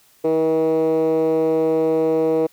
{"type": "tone with band-pass filter", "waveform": "10% pulse", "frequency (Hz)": 160, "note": "D#3", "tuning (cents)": 49, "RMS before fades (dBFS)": -18, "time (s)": [0.24, 2.47], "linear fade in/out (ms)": 10, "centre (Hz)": 420, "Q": 7.8, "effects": ["white hiss -55 dBFS RMS until 2.52 s"]}